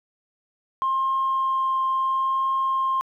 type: tone with vibrato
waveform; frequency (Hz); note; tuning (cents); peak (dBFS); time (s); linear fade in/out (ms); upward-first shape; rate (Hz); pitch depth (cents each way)
sine; 1061; C6; +24; -19; 0.82-3.01; 0; triangle; 0.73; 9
effects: tanh soft clip ceiling -16 dBFS + 10-bit